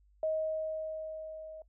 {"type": "tone with level ramp", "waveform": "sine", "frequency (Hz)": 630, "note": "D#5", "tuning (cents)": 21, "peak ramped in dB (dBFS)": [-28, -44], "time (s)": [0.23, 1.62], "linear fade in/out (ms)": 2, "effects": ["noise-tail reverb RT60 0.1 s tail -21 dB re dry", "added 50 Hz sine -62 dBFS peak until 1.68 s"]}